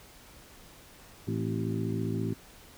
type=harmonic tone with a mistuned harmonic; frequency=55 Hz; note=A1; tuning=in tune; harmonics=2 / 3 / 4 / 5 / 6 / 7; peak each=-33 / -35 / -36 / -37 / -38 / -38 dBFS; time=1.27-2.34 s; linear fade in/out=10 ms; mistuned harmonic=5; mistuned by=-68 cents; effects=pink hiss -53 dBFS RMS until 2.77 s